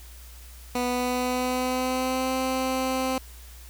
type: tone with pitch glide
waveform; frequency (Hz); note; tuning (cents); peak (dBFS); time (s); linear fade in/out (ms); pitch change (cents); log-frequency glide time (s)
15% pulse; 246.9 to 260.5; B3 to C4; 0 to -7; -18; 0.75-3.18; 2; +93; 0.86-2.33
effects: added 60 Hz sine -43 dBFS peak until 3.69 s + white hiss -50 dBFS RMS until 3.69 s